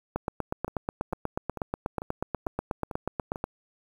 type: two click trains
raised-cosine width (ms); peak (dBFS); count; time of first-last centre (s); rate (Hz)
1; -21 / -14; 7 / 28; 0.68-3.359 / 0.16-3.441; 2.24 / 8.23
effects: 8-bit